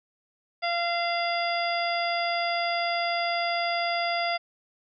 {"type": "harmonic tone", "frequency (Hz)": 689, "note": "F5", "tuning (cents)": -24, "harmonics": [1, 2, 3, 4, 5, 7], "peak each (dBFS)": [-27, -34, -31, -38, -37, -34], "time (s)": [0.62, 4.38], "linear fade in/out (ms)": 20, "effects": []}